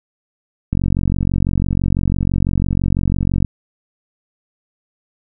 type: click train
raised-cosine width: 5 ms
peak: -5 dBFS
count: 126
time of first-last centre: 0.73-3.447 s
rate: 46 Hz
effects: none